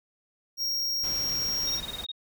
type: tone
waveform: square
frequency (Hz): 5588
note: F8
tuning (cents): 0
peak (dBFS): -27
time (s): 0.57-1.81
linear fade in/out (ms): 50
type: noise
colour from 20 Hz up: pink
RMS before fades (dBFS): -41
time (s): 1.03-2.05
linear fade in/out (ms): 10
type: tone bursts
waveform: sine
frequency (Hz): 3729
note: A#7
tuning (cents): 0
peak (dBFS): -32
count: 9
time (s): 1.67-2.117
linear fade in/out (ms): 5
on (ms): 31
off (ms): 21
effects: none